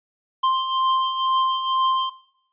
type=beating tone pair; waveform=square; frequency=1046.5 / 1048.6 Hz; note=C6 / C6; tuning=0 / +3 cents; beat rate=2.1 Hz; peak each=-28 / -20 dBFS; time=0.43-2.1 s; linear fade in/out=10 ms; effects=noise-tail reverb RT60 0.7 s tail -17 dB re dry + resampled to 8000 Hz